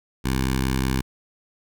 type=tone with notch filter; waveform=10% pulse; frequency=65.41 Hz; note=C2; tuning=in tune; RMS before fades=-23 dBFS; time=0.24-1.02 s; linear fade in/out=20 ms; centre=570 Hz; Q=0.88; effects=none